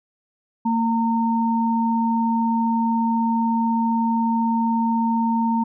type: tone pair together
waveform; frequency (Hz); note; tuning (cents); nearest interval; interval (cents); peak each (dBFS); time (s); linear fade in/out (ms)
sine; 228.6 / 916; A#3 / A#5; -34 / -31; 2 octaves; 2403; -19 / -22; 0.65-5.64; 10
effects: none